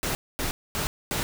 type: noise bursts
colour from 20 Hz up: pink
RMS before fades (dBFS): -28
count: 4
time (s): 0.03-1.23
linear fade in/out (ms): 0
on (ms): 120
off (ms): 240
effects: none